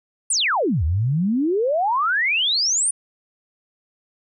sine exponential two-way sweep, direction down then up, 9680 to 73.42 to 9680 Hz, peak -17 dBFS, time 0.3-2.91 s, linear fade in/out 5 ms, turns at 0.84 s, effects none

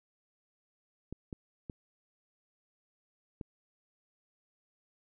clicks, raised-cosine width 3 ms, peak -27 dBFS, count 4, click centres 1.126 / 1.328 / 1.698 / 3.412 s, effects none

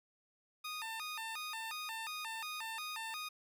15% pulse tone with vibrato, 1053 Hz, C6, 11 cents sharp, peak -34 dBFS, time 0.64-3.29 s, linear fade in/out 10 ms, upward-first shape square, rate 2.8 Hz, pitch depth 280 cents each way, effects none

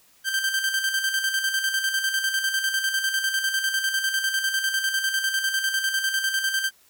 sawtooth tone with tremolo, 1568 Hz, G6, in tune, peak -17 dBFS, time 0.24-6.71 s, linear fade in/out 50 ms, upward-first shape square, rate 10 Hz, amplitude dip 50%, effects white hiss -58 dBFS RMS until 6.89 s

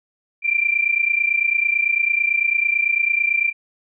sine tone pair together, 2352 / 2381 Hz, D7 / D7, +2 / +23 cents, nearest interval unison, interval 21 cents, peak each -19 dBFS, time 0.42-3.53 s, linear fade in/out 50 ms, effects none

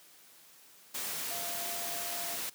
sine tone in noise, 691 Hz, F5, 19 cents flat, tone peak -43 dBFS, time 1.3-2.37 s, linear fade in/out 10 ms, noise white, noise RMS -37 dBFS, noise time 0.94-2.5 s, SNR -9 dB, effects white hiss -58 dBFS RMS until 2.54 s + high-pass 150 Hz 12 dB/octave

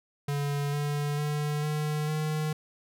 square tone with pitch steps, 143.3 / 145.89 / 148.52 / 151.21 / 153.94 Hz, D3 / D3 / D3 / D#3 / D#3, -42 / -11 / +20 / -49 / -18 cents, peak -28 dBFS, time 0.28-2.53 s, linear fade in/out 5 ms, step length 450 ms, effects none

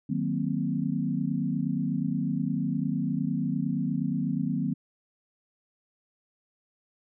sine chord, C half-diminished seventh, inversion first, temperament equal with one note detuned, 153.95 / 185 / 233.1 / 261.6 Hz, Eb3 / Gb3 / Bb3 / C4, -18 / 0 / 0 / 0 cents, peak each -31 dBFS, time 0.09-4.74 s, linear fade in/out 10 ms, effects none

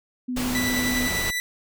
sine tone with vibrato, 250.2 Hz, B3, 23 cents sharp, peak -25 dBFS, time 0.28-1.08 s, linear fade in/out 10 ms, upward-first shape sine, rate 12 Hz, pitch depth 13 cents each way
pink noise, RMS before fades -29 dBFS, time 0.36-1.31 s, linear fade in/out 10 ms
sawtooth tone with tremolo, 1975.5 Hz, B6, in tune, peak -20 dBFS, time 0.55-1.4 s, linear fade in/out 0 ms, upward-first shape triangle, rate 10 Hz, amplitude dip 35%
effects none

